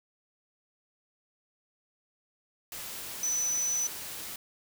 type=tone in noise; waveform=sine; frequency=5990 Hz; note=F#8; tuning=20 cents sharp; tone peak=-27 dBFS; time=3.23-3.87 s; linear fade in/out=2 ms; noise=white; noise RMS=-40 dBFS; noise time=2.72-4.36 s; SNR=+10 dB; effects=none